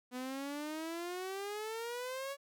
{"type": "exponential sweep", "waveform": "sawtooth", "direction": "up", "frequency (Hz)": [246.9, 565], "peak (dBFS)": -35, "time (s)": [0.11, 2.37], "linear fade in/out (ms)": 50, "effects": []}